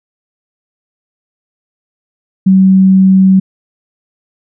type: tone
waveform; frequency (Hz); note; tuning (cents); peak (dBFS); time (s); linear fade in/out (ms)
sine; 190; F#3; +46; -3; 2.46-3.4; 10
effects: none